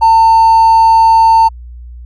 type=tone with hard clipping; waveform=triangle; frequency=900 Hz; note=A5; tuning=39 cents sharp; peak=-4 dBFS; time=0.01-1.49 s; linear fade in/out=20 ms; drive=4 dB; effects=added 60 Hz sine -27 dBFS peak until 2.05 s